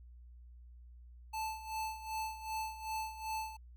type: tone with tremolo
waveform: square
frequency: 877 Hz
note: A5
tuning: 6 cents flat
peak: -36 dBFS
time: 1.33-3.57 s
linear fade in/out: 10 ms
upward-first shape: sine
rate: 2.6 Hz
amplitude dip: 75%
effects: added 60 Hz sine -52 dBFS peak until 3.76 s